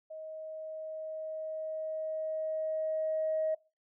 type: tone with level ramp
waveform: sine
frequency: 630 Hz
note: D#5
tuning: 21 cents sharp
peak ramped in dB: -41 to -27 dBFS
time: 0.1-3.55 s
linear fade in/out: 10 ms
effects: noise-tail reverb RT60 0.3 s tail -23 dB re dry + tanh soft clip ceiling -23 dBFS